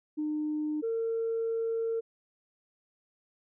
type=tone pair in turn; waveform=sine; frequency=303.6 / 454.9 Hz; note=D#4 / A#4; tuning=-42 / -42 cents; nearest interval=perfect fifth; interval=700 cents; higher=second; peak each=-28 / -27 dBFS; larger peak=second; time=0.17-0.82 / 0.82-2.01 s; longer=second; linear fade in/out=20 ms; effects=tanh soft clip ceiling -24 dBFS